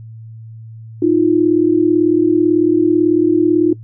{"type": "tone pair together", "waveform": "sine", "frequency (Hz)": [311.2, 349.3], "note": ["D#4", "F4"], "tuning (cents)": [0, 0], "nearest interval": "major second", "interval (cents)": 200, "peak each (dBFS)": -12, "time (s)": [1.02, 3.73], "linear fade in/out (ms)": 5, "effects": ["noise-tail reverb RT60 0.1 s tail -18 dB re dry", "added 112 Hz sine -31 dBFS peak until 3.83 s"]}